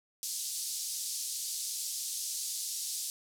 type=band-pass noise; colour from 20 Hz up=pink; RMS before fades=-37 dBFS; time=0.23-3.1 s; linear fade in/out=0 ms; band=4700 to 12000 Hz; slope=24 dB/octave; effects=none